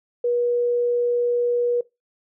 sine tone, 482.3 Hz, B4, 41 cents flat, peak -18 dBFS, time 0.24-1.81 s, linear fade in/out 5 ms, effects noise-tail reverb RT60 0.2 s tail -20 dB re dry

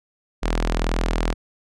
sawtooth tone with notch filter, 41.34 Hz, E1, 6 cents sharp, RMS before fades -22 dBFS, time 0.42-1.34 s, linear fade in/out 20 ms, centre 95 Hz, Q 0.56, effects low-pass 7000 Hz 12 dB/octave

